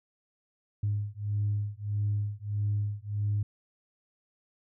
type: beating tone pair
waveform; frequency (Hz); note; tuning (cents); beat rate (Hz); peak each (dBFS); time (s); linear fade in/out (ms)
sine; 102.6 / 104.2; G#2 / G#2; -21 / +6; 1.6; -30; 0.83-3.43; 5
effects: tanh soft clip ceiling -21 dBFS